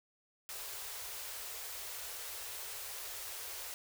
white band-stop noise, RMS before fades -44 dBFS, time 0.49-3.74 s, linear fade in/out 0 ms, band 100 to 370 Hz, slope 96 dB/octave, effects none

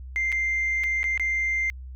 sine tone with dropouts, 2093 Hz, C7, in tune, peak -21 dBFS, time 0.16-1.7 s, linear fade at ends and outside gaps 0 ms, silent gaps 0.319-0.325 / 0.836-0.84 / 1.031-1.041 / 1.176-1.197 s, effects tanh soft clip ceiling -19 dBFS + added 64 Hz sine -36 dBFS peak until 1.95 s

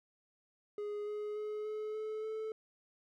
triangle tone with pitch steps, 415.3 / 419.6 / 424 / 428.5 / 432.9 / 437.5 Hz, G#4 / G#4 / G#4 / A4 / A4 / A4, 0 / +18 / +36 / -46 / -28 / -10 cents, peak -35 dBFS, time 0.78-2.52 s, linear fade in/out 2 ms, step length 290 ms, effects none

